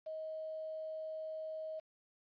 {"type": "tone with quantisation", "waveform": "sine", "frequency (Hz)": 631, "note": "D#5", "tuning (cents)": 24, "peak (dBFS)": -40, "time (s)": [0.06, 1.8], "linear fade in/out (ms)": 10, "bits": 10, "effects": ["resampled to 11025 Hz"]}